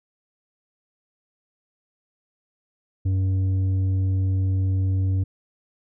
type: tone with tanh clipping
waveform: sine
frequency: 94.9 Hz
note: F#2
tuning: 44 cents sharp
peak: -20 dBFS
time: 3.05-5.24 s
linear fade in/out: 10 ms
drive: 6 dB
effects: none